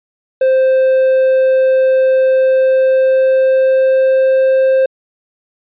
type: tone with pitch glide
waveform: triangle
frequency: 523.3 to 527.5 Hz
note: C5 to C5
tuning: 0 to +14 cents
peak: -6 dBFS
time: 0.41-4.86 s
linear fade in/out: 5 ms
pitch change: +14 cents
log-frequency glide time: 2.31-4.64 s
effects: resampled to 8000 Hz